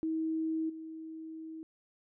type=tone with level steps; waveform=sine; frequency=320 Hz; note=D#4; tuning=49 cents sharp; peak=-30 / -41 dBFS; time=0.03-1.63 s; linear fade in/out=0 ms; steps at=0.69 s; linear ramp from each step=10 ms; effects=none